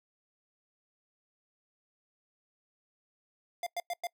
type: tone bursts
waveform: square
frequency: 698.5 Hz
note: F5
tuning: in tune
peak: -33 dBFS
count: 4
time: 3.63-4.07 s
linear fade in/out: 2 ms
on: 35 ms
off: 100 ms
effects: noise-tail reverb RT60 0.1 s tail -24 dB re dry